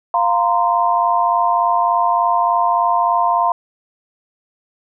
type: chord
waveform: sine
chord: F suspended fourth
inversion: none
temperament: equal with one note detuned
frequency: 698.5 / 932.3 / 1035.7 Hz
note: F5 / Bb5 / C6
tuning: 0 / 0 / -18 cents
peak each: -17 dBFS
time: 0.14-3.52 s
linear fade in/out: 2 ms
effects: none